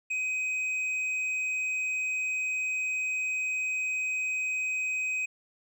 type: tone with hard clipping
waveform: sine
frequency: 2517 Hz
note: D#7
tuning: 19 cents sharp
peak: -29 dBFS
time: 0.1-5.26 s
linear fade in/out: 10 ms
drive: 4 dB
effects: none